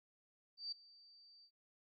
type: tone with ADSR envelope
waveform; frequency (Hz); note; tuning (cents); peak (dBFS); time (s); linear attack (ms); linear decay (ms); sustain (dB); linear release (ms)
sine; 4636; D8; -23; -39; 0.57-1.51; 150; 7; -22; 72
effects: none